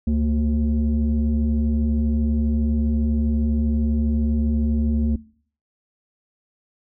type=tone pair together; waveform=sine; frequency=71.31 / 226.4 Hz; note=C#2 / A3; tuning=+50 / +50 cents; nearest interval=octave + minor sixth; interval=2000 cents; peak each=-18 dBFS; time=0.07-5.16 s; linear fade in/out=5 ms; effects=noise-tail reverb RT60 0.5 s tail -20 dB re dry + tanh soft clip ceiling -14 dBFS